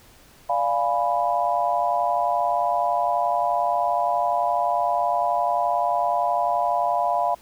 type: chord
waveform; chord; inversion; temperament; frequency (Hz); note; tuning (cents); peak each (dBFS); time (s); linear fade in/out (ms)
sine; D diminished seventh; none; equal; 587.3 / 698.5 / 830.6 / 987.8; D5 / F5 / Ab5 / Cb6; 0 / 0 / 0 / 0; -28 / -22 / -27 / -25; 0.49-7.35; 10
effects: pink hiss -52 dBFS RMS until 7.41 s